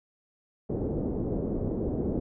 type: low-pass noise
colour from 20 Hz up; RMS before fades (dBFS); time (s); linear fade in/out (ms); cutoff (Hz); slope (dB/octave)
white; -30; 0.69-2.2; 10; 440; 24
effects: none